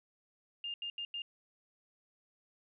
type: tone bursts at uneven times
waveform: sine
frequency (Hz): 2812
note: F7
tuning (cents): +11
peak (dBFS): -37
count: 4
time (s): 0.64-0.74 / 0.82-0.9 / 0.98-1.05 / 1.14-1.22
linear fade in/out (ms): 2
effects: none